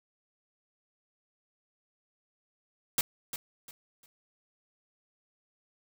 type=noise with echo; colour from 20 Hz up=white; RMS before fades=-26 dBFS; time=2.98-3.01 s; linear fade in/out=2 ms; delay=350 ms; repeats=3; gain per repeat=-11 dB; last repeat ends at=4.06 s; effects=none